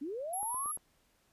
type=linear sweep; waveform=sine; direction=up; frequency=261.1 to 1244.5 Hz; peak=-36 dBFS; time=0.01-0.72 s; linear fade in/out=10 ms
type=tone; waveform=sine; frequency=11220 Hz; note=F9; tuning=7 cents sharp; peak=-36 dBFS; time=0.33-0.77 s; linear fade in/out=5 ms
type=click train; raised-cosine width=1 ms; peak=-37 dBFS; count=4; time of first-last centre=0.43-0.774 s; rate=8.73 Hz
effects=pink hiss -71 dBFS RMS until 1.32 s + resampled to 32000 Hz